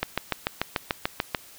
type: click train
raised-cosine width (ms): 0.3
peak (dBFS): -7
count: 10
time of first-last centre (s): 0.03-1.348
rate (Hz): 6.83
effects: white hiss -49 dBFS RMS until 1.58 s